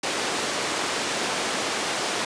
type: band-pass noise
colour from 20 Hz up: pink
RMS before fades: -27 dBFS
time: 0.03-2.25 s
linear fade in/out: 5 ms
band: 340 to 8200 Hz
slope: 12 dB/octave
effects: resampled to 22050 Hz